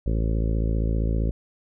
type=harmonic tone; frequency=55.2 Hz; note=A1; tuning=6 cents sharp; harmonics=1 / 2 / 3 / 4 / 5 / 6 / 7 / 8 / 9 / 10; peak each=-22 / -28 / -32 / -34 / -36 / -38 / -39 / -40 / -41 / -42 dBFS; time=0.06-1.31 s; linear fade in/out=5 ms; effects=none